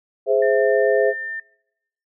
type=chord; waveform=sine; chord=Ab augmented; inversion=none; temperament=equal; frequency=415.3 / 523.3 / 659.3 Hz; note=Ab4 / C5 / E5; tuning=0 / 0 / 0 cents; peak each=-18 / -18 / -20 dBFS; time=0.26-1.14 s; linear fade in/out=50 ms
type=tone; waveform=sine; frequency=1800 Hz; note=A6; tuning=39 cents sharp; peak=-26 dBFS; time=0.42-1.4 s; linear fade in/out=5 ms
effects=noise-tail reverb RT60 0.9 s tail -25 dB re dry